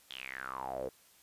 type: tone with band-pass filter sweep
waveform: sawtooth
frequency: 65.41 Hz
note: C2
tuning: in tune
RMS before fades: -41 dBFS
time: 0.1-0.89 s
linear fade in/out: 5 ms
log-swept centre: 3500 to 460 Hz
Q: 8.5
effects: white hiss -63 dBFS RMS until 1.22 s + resampled to 32000 Hz